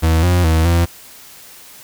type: tone with pitch steps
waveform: 40% pulse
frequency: 80.8 / 88.9 / 80.4 / 85.3 Hz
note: E2 / F2 / E2 / F2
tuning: -34 / +31 / -43 / -40 cents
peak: -10 dBFS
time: 0.02-0.86 s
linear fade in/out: 20 ms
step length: 210 ms
effects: white hiss -40 dBFS RMS until 1.83 s